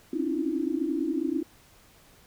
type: tone cluster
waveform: sine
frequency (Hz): 262.3 / 273.7 / 288.1 / 315.7 / 345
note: C4 / C#4 / D4 / D#4 / F4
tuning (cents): +4 / -22 / -33 / +25 / -21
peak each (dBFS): -35 / -33 / -34 / -29 / -32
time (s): 0.13-1.43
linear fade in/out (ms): 5
effects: pink hiss -57 dBFS RMS until 2.26 s